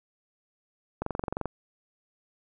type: click train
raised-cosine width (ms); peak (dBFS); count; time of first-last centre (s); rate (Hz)
1; -16; 11; 1.02-1.457; 22.9
effects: none